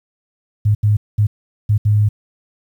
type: tone bursts at uneven times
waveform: sine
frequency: 105 Hz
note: G#2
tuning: 19 cents sharp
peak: -10 dBFS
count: 5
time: 0.65-0.75 / 0.83-0.97 / 1.18-1.27 / 1.69-1.78 / 1.85-2.09 s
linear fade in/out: 10 ms
effects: 8-bit